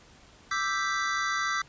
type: chord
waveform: square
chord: E minor seventh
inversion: third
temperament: equal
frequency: 1174.7 / 1318.5 / 1568 / 1975.5 Hz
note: D6 / E6 / G6 / B6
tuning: 0 / 0 / 0 / 0 cents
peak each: -33 dBFS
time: 0.51-1.62 s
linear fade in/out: 5 ms
effects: pink hiss -55 dBFS RMS until 1.68 s + resampled to 16000 Hz